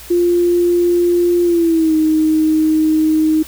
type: tone with pitch glide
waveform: sine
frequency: 349.2 to 312.9 Hz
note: F4 to D#4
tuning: 0 to +10 cents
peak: -10 dBFS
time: 0.1-3.43 s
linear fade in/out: 10 ms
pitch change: -190 cents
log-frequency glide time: 1.44-1.96 s
effects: added 60 Hz sine -39 dBFS peak until 3.47 s + white hiss -36 dBFS RMS until 3.47 s